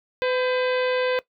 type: harmonic tone with a mistuned harmonic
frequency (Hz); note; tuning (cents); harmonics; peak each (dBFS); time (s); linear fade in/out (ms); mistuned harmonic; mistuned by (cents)
505; B4; +39; 1 / 2 / 3 / 4 / 5 / 6 / 7 / 8 / 9; -21 / -32 / -31 / -34 / -33 / -39 / -37 / -43 / -45; 0.22-1.19; 0; 3; +68
effects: noise-tail reverb RT60 0.1 s tail -18 dB re dry